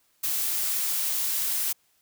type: noise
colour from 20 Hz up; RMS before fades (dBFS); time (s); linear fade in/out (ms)
blue; -27; 0.23-1.73; 10
effects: white hiss -67 dBFS RMS until 2.01 s